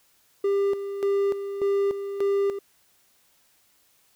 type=tone with tremolo; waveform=triangle; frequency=398.2 Hz; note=G4; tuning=27 cents sharp; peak=-18 dBFS; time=0.44-2.59 s; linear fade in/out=5 ms; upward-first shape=square; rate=1.7 Hz; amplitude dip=65%; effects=white hiss -63 dBFS RMS until 4.15 s